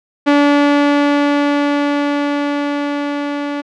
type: tone with level ramp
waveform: sawtooth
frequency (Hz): 288.2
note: D4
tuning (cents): -33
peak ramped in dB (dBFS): -4 to -15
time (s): 0.26-3.62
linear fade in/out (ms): 20
effects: low-pass 3000 Hz 12 dB/octave